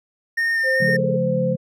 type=tone with vibrato; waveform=triangle; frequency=1823 Hz; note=A#6; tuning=39 cents flat; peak=-16 dBFS; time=0.37-0.97 s; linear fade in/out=10 ms; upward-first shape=square; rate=2.6 Hz; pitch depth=12 cents each way
type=tone with pitch glide; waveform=sine; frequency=524 to 516.8 Hz; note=C5 to C5; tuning=+2 to -21 cents; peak=-20 dBFS; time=0.63-1.57 s; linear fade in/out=50 ms; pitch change=-23 cents; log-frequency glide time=1-1.25 s
type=chord; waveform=sine; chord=Db augmented; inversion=none; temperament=equal with one note detuned; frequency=138.59 / 174.61 / 214.5 Hz; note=Db3 / F3 / A3; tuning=0 / 0 / -44 cents; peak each=-25 / -23 / -26 dBFS; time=0.8-1.56 s; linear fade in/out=10 ms
type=tone bursts; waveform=sine; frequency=447.2 Hz; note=A4; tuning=28 cents sharp; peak=-24 dBFS; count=6; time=0.88-1.161 s; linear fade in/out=5 ms; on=26 ms; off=25 ms
effects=none